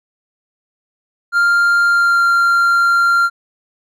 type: tone with pitch glide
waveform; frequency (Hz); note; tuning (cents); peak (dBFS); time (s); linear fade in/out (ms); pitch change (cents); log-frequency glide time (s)
triangle; 1396.9 to 1385.6; F6 to F6; 0 to -14; -8; 1.32-3.3; 50; -14; 1.87-2.24
effects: none